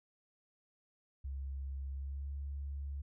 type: tone with pitch glide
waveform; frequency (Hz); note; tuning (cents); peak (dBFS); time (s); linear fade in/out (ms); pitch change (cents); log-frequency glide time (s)
sine; 68 to 70.15; C#2 to C#2; -33 to +21; -38; 1.24-3.02; 10; +54; 1.93-2.3
effects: none